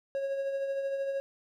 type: tone with tremolo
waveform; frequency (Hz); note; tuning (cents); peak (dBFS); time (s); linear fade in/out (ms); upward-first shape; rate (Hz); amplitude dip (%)
triangle; 548; C#5; -20; -26; 0.15-1.2; 0; triangle; 13; 45
effects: none